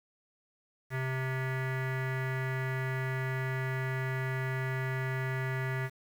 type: tone with low-pass filter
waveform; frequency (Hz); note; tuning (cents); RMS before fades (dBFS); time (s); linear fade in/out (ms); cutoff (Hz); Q
square; 130.81; C3; 0; -33; 0.9-5.9; 50; 1900; 5.2
effects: 9-bit